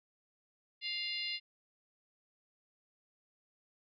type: harmonic tone with a mistuned harmonic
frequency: 701 Hz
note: F5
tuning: 6 cents sharp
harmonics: 3 / 4 / 5 / 6 / 7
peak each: -42 / -40 / -45 / -41 / -45 dBFS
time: 0.81-1.4 s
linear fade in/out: 50 ms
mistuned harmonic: 6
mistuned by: -26 cents
effects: none